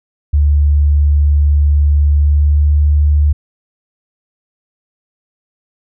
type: tone with pitch glide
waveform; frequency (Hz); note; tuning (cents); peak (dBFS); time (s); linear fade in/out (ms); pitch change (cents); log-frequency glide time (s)
sine; 73 to 73.89; D2 to D2; -10 to +11; -7; 0.33-3.33; 10; +21; 2.16-2.72
effects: none